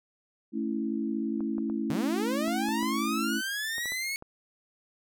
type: chord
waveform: sine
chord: A major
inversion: none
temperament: equal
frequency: 220 / 277.2 / 329.6 Hz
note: A3 / C#4 / E4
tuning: 0 / 0 / 0 cents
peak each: -31 / -33 / -33 dBFS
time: 0.52-3.42 s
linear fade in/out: 50 ms
type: clicks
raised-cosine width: 1 ms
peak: -30 dBFS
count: 10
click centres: 1.406 / 1.582 / 1.699 / 2.48 / 2.687 / 2.83 / 3.782 / 3.857 / 3.921 / 4.224 s
type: linear sweep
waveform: sawtooth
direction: up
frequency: 130.81 to 2217 Hz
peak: -27 dBFS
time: 1.9-4.16 s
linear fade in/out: 0 ms
effects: none